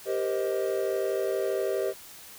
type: chord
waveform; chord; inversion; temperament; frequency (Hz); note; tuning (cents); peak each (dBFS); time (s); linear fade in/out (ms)
triangle; C minor seventh; second; just; 392.4 / 470.9 / 523.3 / 627.9; G4 / Bb4 / C5 / Eb5; +2 / +18 / 0 / +16; -27 / -32 / -30 / -30; 0.05-1.94; 50
effects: white hiss -47 dBFS RMS until 2.38 s